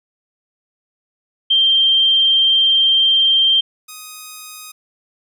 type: tone pair in turn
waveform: sine / 5% pulse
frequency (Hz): 3159 / 1250.3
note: G7 / D#6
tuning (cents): +13 / +8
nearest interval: octave + major third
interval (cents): 1605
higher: first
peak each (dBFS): -10 / -21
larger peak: first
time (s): 1.5-3.61 / 3.88-4.72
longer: first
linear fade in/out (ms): 10
effects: none